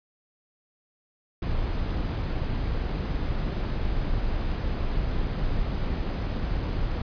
brown noise, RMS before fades -27 dBFS, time 1.42-7.02 s, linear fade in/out 5 ms, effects resampled to 11025 Hz

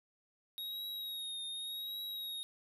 square tone with vibrato, 3768 Hz, A#7, 18 cents sharp, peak -40 dBFS, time 0.58-2.43 s, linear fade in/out 0 ms, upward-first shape triangle, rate 0.87 Hz, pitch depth 47 cents each way, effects none

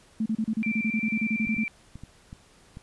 sine tone bursts, 220 Hz, A3, in tune, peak -23 dBFS, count 16, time 0.2-1.639 s, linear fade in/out 5 ms, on 59 ms, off 33 ms
sine tone with vibrato, 2350 Hz, D7, 1 cent sharp, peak -29 dBFS, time 0.63-1.68 s, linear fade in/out 0 ms, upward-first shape sine, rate 18 Hz, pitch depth 15 cents each way
clicks, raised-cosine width 5 ms, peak -28 dBFS, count 6, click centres 1.471 / 1.567 / 1.956 / 2.036 / 2.329 / 2.771 s
effects pink hiss -57 dBFS RMS until 2.82 s + resampled to 24000 Hz

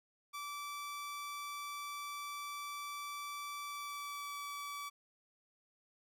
sawtooth tone with pitch glide, 1160 to 1149.3 Hz, D6 to D6, -22 to -38 cents, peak -38 dBFS, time 0.33-4.9 s, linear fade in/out 20 ms, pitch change -16 cents, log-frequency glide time 3.64-4.35 s, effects none

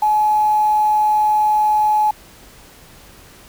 sine tone with quantisation, 850 Hz, G#5, 40 cents sharp, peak -12 dBFS, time 0.02-2.11 s, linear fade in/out 5 ms, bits 6, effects pink hiss -44 dBFS RMS until 3.48 s

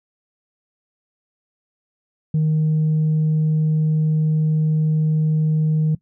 sine tone, 155.56 Hz, D#3, in tune, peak -13 dBFS, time 2.34-5.95 s, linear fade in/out 5 ms, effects noise-tail reverb RT60 0.1 s tail -20 dB re dry + tanh soft clip ceiling -13 dBFS

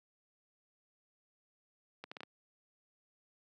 accelerating click train, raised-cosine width 0.3 ms, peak -28 dBFS, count 5, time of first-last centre 2.04-2.233 s, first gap 75 ms, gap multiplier 0.71, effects high-pass 200 Hz 12 dB/octave

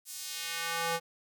square tone with high-pass filter sweep, 167.1 Hz, E3, 24 cents sharp, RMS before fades -35 dBFS, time 0.05-1 s, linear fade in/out 50 ms, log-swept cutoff 8500 to 520 Hz, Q 0.88, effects none

